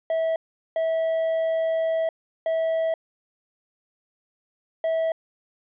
triangle tone bursts at uneven times, 650 Hz, E5, 24 cents flat, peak -19 dBFS, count 4, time 0.1-0.36 / 0.76-2.09 / 2.46-2.94 / 4.84-5.12 s, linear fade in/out 2 ms, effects resampled to 8000 Hz

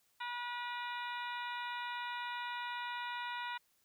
harmonic tone with a mistuned harmonic, 483.9 Hz, B4, 35 cents flat, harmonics 2 / 3 / 4 / 5 / 6 / 7 / 8, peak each -41 / -45 / -47 / -49 / -51 / -52 / -53 dBFS, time 0.2-3.58 s, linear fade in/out 10 ms, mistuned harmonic 7, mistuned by +79 cents, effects white hiss -74 dBFS RMS until 3.84 s

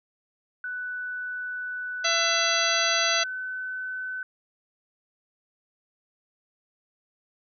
sine tone with pitch glide, 1489 to 1512.4 Hz, F#6 to F#6, +11 to +38 cents, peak -30 dBFS, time 0.64-4.23 s, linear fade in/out 2 ms, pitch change +27 cents, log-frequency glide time 2.6-2.75 s
harmonic tone, 670 Hz, E5, 28 cents sharp, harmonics 1 / 2 / 3 / 4 / 5 / 6 / 7 / 9, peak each -30 / -30 / -30 / -30 / -30 / -30 / -30 / -30 dBFS, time 2.04-3.24 s, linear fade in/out 10 ms
effects none

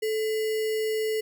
sine tone with sample-and-hold, 436 Hz, A4, 16 cents flat, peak -24 dBFS, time 0.02-1.21 s, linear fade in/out 10 ms, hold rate 2450 Hz, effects none

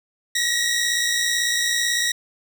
15% pulse tone pair together, 1864.7 / 1922.7 Hz, A#6 / B6, 0 / -47 cents, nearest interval minor second, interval 53 cents, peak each -18 / -15 dBFS, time 0.35-2.12 s, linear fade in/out 5 ms, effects none

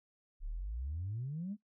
sine exponential sweep, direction up, 32.57 to 220 Hz, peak -36 dBFS, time 0.4-1.57 s, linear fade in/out 50 ms, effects noise-tail reverb RT60 0.1 s tail -17 dB re dry + tanh soft clip ceiling -32 dBFS

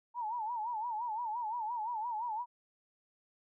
sine tone with vibrato, 910 Hz, A#5, 42 cents flat, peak -34 dBFS, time 0.14-2.46 s, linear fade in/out 50 ms, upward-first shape sine, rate 5.8 Hz, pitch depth 130 cents each way, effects none

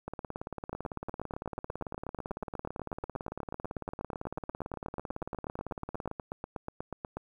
two click trains, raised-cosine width 1 ms, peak -22 / -23 dBFS, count 54 / 109, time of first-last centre 0.73-7.17 / 0.08-6.114 s, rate 8.23 / 17.9 Hz, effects 10-bit

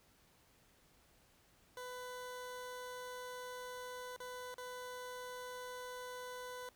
20% pulse tone with dropouts, 499.2 Hz, B4, 19 cents sharp, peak -40 dBFS, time 1.77-6.69 s, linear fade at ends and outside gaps 1 ms, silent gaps 4.163-4.202 / 4.542-4.581 s, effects pink hiss -69 dBFS RMS until 6.75 s

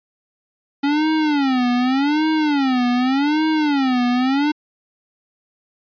square tone with vibrato, 277.2 Hz, C#4, in tune, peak -16 dBFS, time 0.83-4.52 s, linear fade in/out 10 ms, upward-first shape sine, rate 0.85 Hz, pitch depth 220 cents each way, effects resampled to 11025 Hz

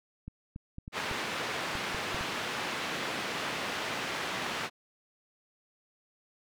clicks, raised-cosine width 5 ms, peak -28 dBFS, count 9, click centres 0.28 / 0.561 / 0.784 / 0.879 / 1.113 / 1.753 / 1.947 / 2.146 / 2.21 s
white band-pass noise, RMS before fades -35 dBFS, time 0.92-4.7 s, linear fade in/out 50 ms, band 130 to 2600 Hz, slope 12 dB/octave
effects none

